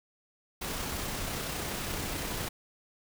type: noise with amplitude modulation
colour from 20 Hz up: pink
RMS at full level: -34 dBFS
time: 0.61-2.49 s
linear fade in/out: 10 ms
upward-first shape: sine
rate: 31.8 Hz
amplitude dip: 25%
effects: none